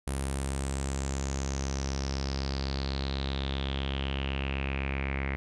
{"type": "tone with low-pass filter sweep", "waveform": "sawtooth", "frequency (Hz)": 67.9, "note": "C#2", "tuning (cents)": -35, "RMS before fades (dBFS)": -32, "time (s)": [0.07, 5.36], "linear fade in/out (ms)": 0, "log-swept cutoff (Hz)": [9900, 2100], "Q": 6.3, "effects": []}